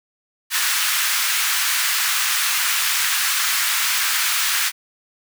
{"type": "high-pass noise", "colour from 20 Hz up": "pink", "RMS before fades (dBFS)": -20, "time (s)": [0.5, 4.72], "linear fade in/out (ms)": 50, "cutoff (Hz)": 1300, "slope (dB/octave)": 24, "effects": []}